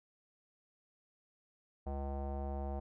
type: tone with low-pass filter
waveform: square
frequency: 69.3 Hz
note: C#2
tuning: in tune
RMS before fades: -39 dBFS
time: 1.86-2.8 s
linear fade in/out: 10 ms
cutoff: 730 Hz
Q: 4.2
effects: none